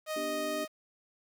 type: tone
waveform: sawtooth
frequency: 622.3 Hz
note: D#5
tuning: in tune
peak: -29 dBFS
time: 0.06-0.68 s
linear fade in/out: 50 ms
type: chord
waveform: sine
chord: G major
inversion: first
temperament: just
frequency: 245 / 294 / 392 Hz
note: B3 / D4 / G4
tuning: -14 / +2 / 0 cents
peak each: -44 / -38 / -41 dBFS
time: 0.16-0.65 s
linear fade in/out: 5 ms
effects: 10-bit